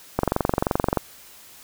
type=click train; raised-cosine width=1 ms; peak=-5 dBFS; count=19; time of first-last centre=0.19-0.973 s; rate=23 Hz; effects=white hiss -47 dBFS RMS until 1.63 s